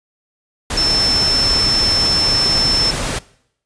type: tone in noise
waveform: sine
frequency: 5320 Hz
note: E8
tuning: 15 cents sharp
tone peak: -13 dBFS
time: 0.77-2.91 s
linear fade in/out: 5 ms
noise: pink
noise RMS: -21 dBFS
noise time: 0.7-3.19 s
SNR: +5 dB
effects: noise-tail reverb RT60 0.7 s tail -21 dB re dry + resampled to 22050 Hz